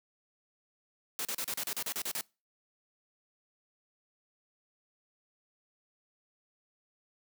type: noise bursts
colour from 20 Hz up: white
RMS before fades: -35 dBFS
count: 11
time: 1.19-2.21 s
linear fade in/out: 0 ms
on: 60 ms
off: 36 ms
effects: noise-tail reverb RT60 0.3 s tail -25 dB re dry + high-pass 150 Hz 12 dB/octave